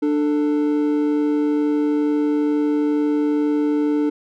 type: tone pair together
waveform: triangle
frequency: 296.3 / 443.9 Hz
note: D4 / A4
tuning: +15 / +15 cents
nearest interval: perfect fifth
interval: 700 cents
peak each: -15 / -22 dBFS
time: 0.02-4.1 s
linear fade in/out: 10 ms
effects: none